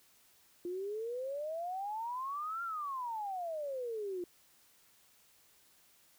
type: exponential two-way sweep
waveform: sine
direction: up then down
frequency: 345.3 to 1400 to 345.3 Hz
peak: -36 dBFS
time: 0.65-4.24 s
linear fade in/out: 2 ms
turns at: 2.63 s
effects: white hiss -66 dBFS RMS until 6.18 s